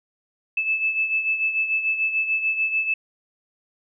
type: beating tone pair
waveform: sine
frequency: 2618 / 2624.8 Hz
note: E7 / E7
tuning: -13 / -8 cents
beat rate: 6.8 Hz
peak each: -21 / -28 dBFS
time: 0.57-2.94 s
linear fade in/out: 5 ms
effects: none